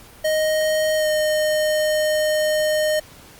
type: tone with pitch glide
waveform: square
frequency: 622.3 to 614.1 Hz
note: D#5 to D#5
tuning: 0 to -23 cents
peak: -18 dBFS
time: 0.24-3 s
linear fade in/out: 10 ms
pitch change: -23 cents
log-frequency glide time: 0.96-1.08 s
effects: pink hiss -45 dBFS RMS until 3.39 s + Opus 48 kbps